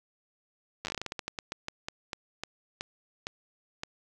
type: slowing click train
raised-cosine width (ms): 0.2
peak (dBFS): -17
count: 22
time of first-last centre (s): 0.85-3.834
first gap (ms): 9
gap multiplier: 1.23
effects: none